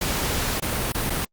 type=noise with dropouts; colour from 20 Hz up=pink; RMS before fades=-25 dBFS; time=0.01-1.25 s; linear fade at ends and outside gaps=5 ms; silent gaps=0.601-0.622 / 0.922-0.945 / 1.098-1.102 s; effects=Opus 48 kbps